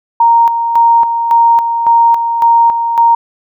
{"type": "tone with tremolo", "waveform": "sine", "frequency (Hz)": 930, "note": "A#5", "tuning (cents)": -4, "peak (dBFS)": -4, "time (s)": [0.2, 3.15], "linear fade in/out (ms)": 5, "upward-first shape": "square", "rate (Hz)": 1.8, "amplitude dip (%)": 55, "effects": []}